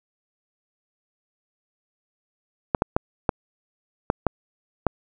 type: clicks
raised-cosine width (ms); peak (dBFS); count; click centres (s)
1; -4; 7; 2.748 / 2.821 / 2.965 / 3.292 / 4.101 / 4.267 / 4.867
effects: none